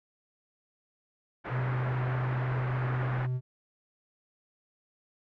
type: low-pass noise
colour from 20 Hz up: white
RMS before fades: -38 dBFS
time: 1.44-3.27 s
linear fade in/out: 20 ms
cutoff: 1700 Hz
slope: 24 dB/octave
type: tone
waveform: triangle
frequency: 126.7 Hz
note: B2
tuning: 45 cents sharp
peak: -26 dBFS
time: 1.49-3.41 s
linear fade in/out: 50 ms
effects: none